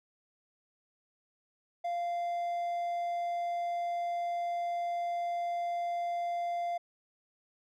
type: tone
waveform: triangle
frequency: 694 Hz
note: F5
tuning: 11 cents flat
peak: -29 dBFS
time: 1.84-6.78 s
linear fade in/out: 10 ms
effects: none